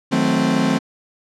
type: chord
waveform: 40% pulse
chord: D# diminished seventh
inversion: none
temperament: equal with one note detuned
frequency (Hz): 158.65 / 185 / 220 / 261.6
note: D#3 / F#3 / A3 / C4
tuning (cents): +34 / 0 / 0 / 0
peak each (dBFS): -23 / -22 / -20 / -18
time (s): 0.11-0.79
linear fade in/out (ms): 20
effects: low-pass 7000 Hz 12 dB/octave